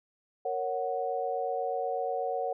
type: chord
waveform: sine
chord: F# major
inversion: first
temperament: equal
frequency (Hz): 466.2 / 554.4 / 740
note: A#4 / C#5 / F#5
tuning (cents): 0 / 0 / 0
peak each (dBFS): -34 / -34 / -32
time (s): 0.45-2.53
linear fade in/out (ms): 5
effects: none